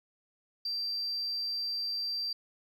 sine tone, 4699 Hz, D8, in tune, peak -30 dBFS, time 0.65-2.33 s, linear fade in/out 5 ms, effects tanh soft clip ceiling -28 dBFS + 12-bit

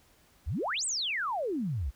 sine exponential two-way sweep, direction up then down, 56.3 to 8790 to 56.3 Hz, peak -29 dBFS, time 0.46-1.91 s, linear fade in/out 20 ms, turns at 0.85 s, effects pink hiss -63 dBFS RMS until 1.95 s

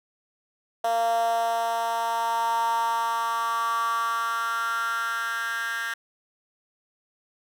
10% pulse tone with high-pass filter sweep, 230 Hz, A#3, 23 cents flat, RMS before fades -26 dBFS, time 0.84-5.94 s, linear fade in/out 5 ms, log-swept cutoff 650 to 1700 Hz, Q 6, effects none

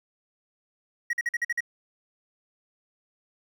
triangle tone bursts, 1901 Hz, A#6, 33 cents sharp, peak -22 dBFS, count 7, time 1.1-1.606 s, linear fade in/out 5 ms, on 32 ms, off 47 ms, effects none

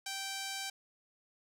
sawtooth tone with band-pass filter, 780 Hz, G5, 9 cents flat, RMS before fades -40 dBFS, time 0.06-0.7 s, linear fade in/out 5 ms, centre 5600 Hz, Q 0.74, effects none

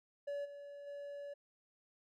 triangle tone with level steps, 571 Hz, D5, 49 cents flat, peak -36 / -46 / -42 dBFS, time 0.27-1.34 s, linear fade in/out 10 ms, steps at 0.44 / 0.86 s, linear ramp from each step 20 ms, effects none

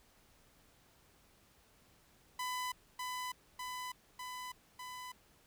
sawtooth tone with echo, 1002 Hz, B5, 25 cents sharp, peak -33 dBFS, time 2.39-2.72 s, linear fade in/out 5 ms, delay 600 ms, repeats 4, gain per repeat -2 dB, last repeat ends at 5.12 s, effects pink hiss -67 dBFS RMS until 5.46 s

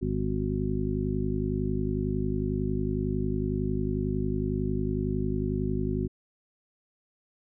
harmonic tone with a mistuned harmonic, 51 Hz, G#1, 31 cents flat, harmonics 1 / 2 / 3 / 4 / 5 / 7, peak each -33 / -33 / -33 / -33 / -33 / -33 dBFS, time 0.01-6.08 s, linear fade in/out 20 ms, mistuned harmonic 7, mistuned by +46 cents, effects none

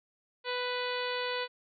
harmonic tone, 495.3 Hz, B4, 5 cents sharp, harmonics 1 / 2 / 3 / 4 / 5 / 6 / 7 / 8 / 9, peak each -35 / -38 / -40 / -41 / -42 / -43 / -43 / -44 / -45 dBFS, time 0.44-1.48 s, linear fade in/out 50 ms, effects none

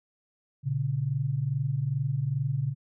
sine tone pair together, 118.5 / 140.92 Hz, A#2 / C#3, +29 / +29 cents, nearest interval minor third, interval 300 cents, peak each -30 / -27 dBFS, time 0.63-2.75 s, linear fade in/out 50 ms, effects none

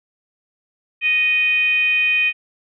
sine tone with frequency modulation, 2482 Hz, D#7, 5 cents flat, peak -14 dBFS, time 1.01-2.33 s, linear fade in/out 50 ms, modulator 618 Hz, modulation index 0.48, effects none

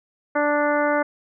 harmonic tone, 293.7 Hz, D4, in tune, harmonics 1 / 2 / 3 / 4 / 5 / 6 / 7, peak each -25 / -21 / -26 / -28 / -26 / -32 / -33 dBFS, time 0.35-1.03 s, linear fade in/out 10 ms, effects none

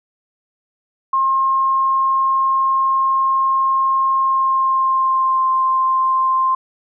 sine tone with pitch glide, 1068 to 1049 Hz, C6 to C6, +35 to +4 cents, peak -13 dBFS, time 1.13-6.55 s, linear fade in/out 5 ms, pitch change -31 cents, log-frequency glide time 4.18-5.53 s, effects none

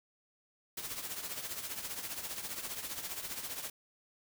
white noise with tremolo, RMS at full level -38 dBFS, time 0.77-3.7 s, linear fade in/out 5 ms, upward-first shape triangle, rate 15 Hz, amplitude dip 70%, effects none

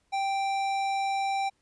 sine tone with tanh clipping, 784 Hz, G5, in tune, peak -28 dBFS, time 0.12-1.5 s, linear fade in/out 20 ms, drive 16 dB, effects pink hiss -72 dBFS RMS until 1.61 s + resampled to 22050 Hz

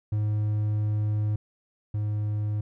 triangle tone pair in turn, 105.8 / 105.26 Hz, G#2 / G#2, +33 / +24 cents, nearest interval unison, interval 9 cents, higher first, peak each -21 / -23 dBFS, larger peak first, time 0.12-1.36 / 1.94-2.61 s, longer first, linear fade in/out 5 ms, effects none

